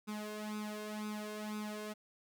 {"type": "tone with flanger", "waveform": "sawtooth", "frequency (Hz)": 211.9, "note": "G#3", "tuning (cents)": 35, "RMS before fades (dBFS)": -42, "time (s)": [0.07, 1.94], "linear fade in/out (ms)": 20, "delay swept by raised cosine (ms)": [0.8, 1.9], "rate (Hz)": 2, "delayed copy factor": 0.8, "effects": []}